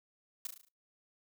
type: noise with echo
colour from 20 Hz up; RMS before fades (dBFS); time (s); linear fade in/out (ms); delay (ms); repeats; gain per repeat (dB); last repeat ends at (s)
blue; -38; 0.45-0.47; 2; 36; 6; -5; 0.686
effects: noise-tail reverb RT60 0.2 s tail -22 dB re dry